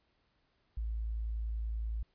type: tone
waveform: sine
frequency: 55.3 Hz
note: A1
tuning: 9 cents sharp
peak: -33 dBFS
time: 0.77-2.03 s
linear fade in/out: 5 ms
effects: pink hiss -75 dBFS RMS until 2.14 s + resampled to 11025 Hz